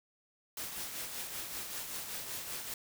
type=noise with tremolo; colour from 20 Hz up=white; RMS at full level=-39 dBFS; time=0.57-2.74 s; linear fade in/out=2 ms; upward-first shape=triangle; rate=5.2 Hz; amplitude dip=50%; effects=none